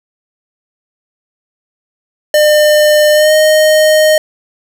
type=tone with pitch glide; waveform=square; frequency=603 to 618.9 Hz; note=D5 to D#5; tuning=+46 to -9 cents; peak=-6 dBFS; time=2.34-4.18 s; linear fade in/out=2 ms; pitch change=+45 cents; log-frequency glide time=3.13-3.33 s; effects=7-bit